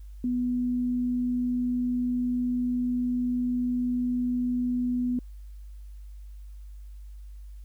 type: tone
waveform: sine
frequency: 246.9 Hz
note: B3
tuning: in tune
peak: -24 dBFS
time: 0.24-5.19 s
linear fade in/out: 2 ms
effects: added 50 Hz sine -40 dBFS peak until 7.64 s + white hiss -68 dBFS RMS until 7.64 s